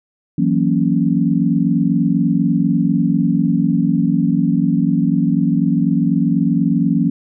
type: chord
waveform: sine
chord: F# dominant seventh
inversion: third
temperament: equal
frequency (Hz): 164.81 / 185 / 233.1 / 277.2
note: E3 / F#3 / A#3 / C#4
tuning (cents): 0 / 0 / 0 / 0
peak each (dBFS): -18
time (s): 0.38-7.1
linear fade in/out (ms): 5
effects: none